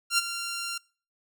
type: tone with ADSR envelope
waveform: 10% pulse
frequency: 1383 Hz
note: F6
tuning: 17 cents flat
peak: -11 dBFS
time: 0.1-0.78 s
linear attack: 81 ms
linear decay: 24 ms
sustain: -12 dB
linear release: 6 ms
effects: noise-tail reverb RT60 0.4 s tail -24 dB re dry